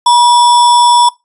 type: tone with sample-and-hold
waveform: sine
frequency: 964 Hz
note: B5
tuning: 42 cents flat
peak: -3 dBFS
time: 0.06-1.09 s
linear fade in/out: 5 ms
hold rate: 4410 Hz
effects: noise-tail reverb RT60 0.2 s tail -21 dB re dry + resampled to 24000 Hz